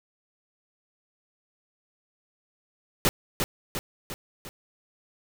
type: noise with echo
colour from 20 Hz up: pink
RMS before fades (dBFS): -21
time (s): 3.05-3.09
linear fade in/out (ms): 0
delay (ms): 350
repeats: 4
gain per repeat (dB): -5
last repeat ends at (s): 4.49
effects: none